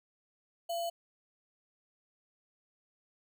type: tone with sample-and-hold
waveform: sine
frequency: 681 Hz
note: F5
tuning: 44 cents flat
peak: -32 dBFS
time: 0.69-0.9 s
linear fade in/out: 10 ms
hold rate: 3675 Hz
effects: none